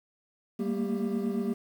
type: tone cluster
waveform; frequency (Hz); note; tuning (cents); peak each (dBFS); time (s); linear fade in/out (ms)
triangle; 196.2 / 225.3 / 234.1 / 396; G3 / A3 / A#3 / G4; +2 / +41 / +8 / +18; -31 / -31 / -31 / -32; 0.59-1.54; 10
effects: 9-bit